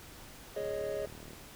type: chord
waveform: triangle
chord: Ab suspended fourth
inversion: none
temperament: equal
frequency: 415.3 / 554.4 / 622.3 Hz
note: Ab4 / Db5 / Eb5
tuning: 0 / 0 / 0 cents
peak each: -36 dBFS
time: 0.56-1.06 s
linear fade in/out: 5 ms
type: click train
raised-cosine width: 2 ms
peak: -36 dBFS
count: 30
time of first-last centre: 0.58-1.333 s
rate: 38.5 Hz
effects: pink hiss -51 dBFS RMS until 1.55 s